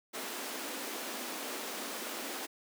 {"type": "high-pass noise", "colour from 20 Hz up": "pink", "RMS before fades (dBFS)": -40, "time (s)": [0.13, 2.47], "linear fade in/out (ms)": 20, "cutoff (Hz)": 230, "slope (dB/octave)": 48, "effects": []}